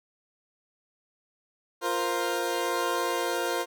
20% pulse chord, F suspended fourth, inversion none, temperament equal, 349.2 / 466.2 / 523.3 Hz, F4 / Bb4 / C5, 0 / 0 / 0 cents, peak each -26 dBFS, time 1.81-3.66 s, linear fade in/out 50 ms, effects none

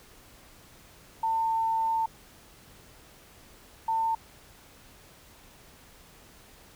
sine tone pair in turn, 899 / 899 Hz, A5 / A5, +37 / +37 cents, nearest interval unison, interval 0 cents, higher neither, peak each -24 dBFS, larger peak neither, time 1.23-2.06 / 3.88-4.15 s, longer first, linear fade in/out 5 ms, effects pink hiss -54 dBFS RMS until 6.75 s

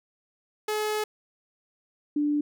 sawtooth / sine tone pair in turn, 426 / 294.3 Hz, G#4 / D4, +44 / +4 cents, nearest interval tritone, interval 640 cents, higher first, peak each -22 dBFS, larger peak neither, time 0.68-1.04 / 2.16-2.41 s, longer first, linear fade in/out 5 ms, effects none

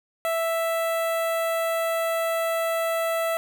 sawtooth tone with notch filter, 660 Hz, E5, 2 cents sharp, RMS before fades -25 dBFS, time 0.25-3.37 s, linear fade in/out 0 ms, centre 5200 Hz, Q 0.76, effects none

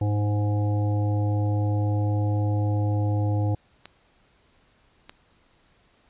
harmonic tone, 103.83 Hz, G#2, in tune, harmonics 1 / 3 / 5 / 7 / 8, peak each -21 / -31 / -35 / -38 / -39 dBFS, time 0.01-3.55 s, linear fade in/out 5 ms
clicks, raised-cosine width 0.2 ms, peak -22 dBFS, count 2, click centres 3.856 / 5.095 s
effects pink hiss -62 dBFS RMS until 6.09 s + resampled to 8000 Hz

